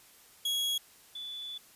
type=tone pair in turn; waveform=40% pulse / sine; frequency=3322 / 3467 Hz; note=G#7 / A7; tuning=0 / -26 cents; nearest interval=minor second; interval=74 cents; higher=second; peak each=-28 / -38 dBFS; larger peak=first; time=0.45-0.78 / 1.15-1.58 s; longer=second; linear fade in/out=5 ms; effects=white hiss -58 dBFS RMS until 1.75 s + resampled to 32000 Hz